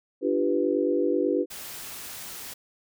sine chord, G dominant seventh, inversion second, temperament equal with one note detuned, 293.7 / 343.8 / 392 / 493.9 Hz, D4 / F4 / G4 / B4, 0 / -27 / 0 / 0 cents, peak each -27 dBFS, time 0.21-1.46 s, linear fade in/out 50 ms
white noise, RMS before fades -39 dBFS, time 1.5-2.54 s, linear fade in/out 10 ms
effects none

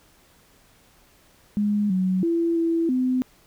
sine tone with pitch steps, 207.1 / 186.1 / 335.9 / 331.9 / 255.1 Hz, G#3 / F#3 / E4 / E4 / C4, -5 / +10 / +33 / +12 / -44 cents, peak -19 dBFS, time 1.57-3.22 s, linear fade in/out 0 ms, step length 330 ms, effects pink hiss -57 dBFS RMS until 3.46 s

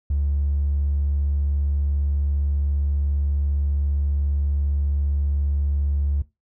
triangle tone, 71.3 Hz, C#2, 49 cents sharp, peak -16 dBFS, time 0.1-6.22 s, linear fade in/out 5 ms, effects noise-tail reverb RT60 0.2 s tail -19 dB re dry + tanh soft clip ceiling -15 dBFS

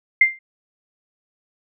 sine tone with exponential decay, 2096 Hz, C7, 2 cents sharp, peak -6 dBFS, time 0.21-0.39 s, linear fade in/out 5 ms, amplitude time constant 37 ms, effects none

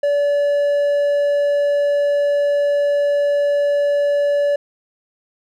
triangle tone, 575 Hz, D5, 37 cents flat, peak -12 dBFS, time 0.03-4.56 s, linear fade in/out 5 ms, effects none

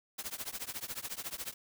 white noise with tremolo, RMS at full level -37 dBFS, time 0.18-1.54 s, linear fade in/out 10 ms, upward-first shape triangle, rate 14 Hz, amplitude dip 100%, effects none

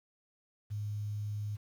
sine tone with quantisation, 104.4 Hz, G#2, 10 cents sharp, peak -34 dBFS, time 0.7-1.57 s, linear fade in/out 20 ms, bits 10, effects none

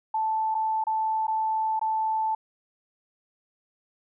sine tone with dropouts, 878 Hz, A5, 4 cents flat, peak -23 dBFS, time 0.14-2.35 s, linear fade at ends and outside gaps 5 ms, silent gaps 0.545-0.549 / 0.84-0.868 / 1.269-1.279 / 1.794-1.813 s, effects none

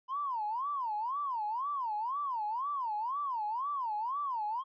triangle tone with vibrato, 987.8 Hz, B5, in tune, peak -28 dBFS, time 0.08-4.64 s, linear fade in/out 50 ms, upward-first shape sine, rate 2 Hz, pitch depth 290 cents each way, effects tanh soft clip ceiling -30 dBFS + resampled to 11025 Hz

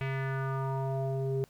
square tone with low-pass filter sweep, 134.4 Hz, C3, 47 cents sharp, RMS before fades -32 dBFS, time 0.01-1.44 s, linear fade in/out 0 ms, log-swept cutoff 2400 to 400 Hz, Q 3.3, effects pink hiss -63 dBFS RMS until 1.49 s

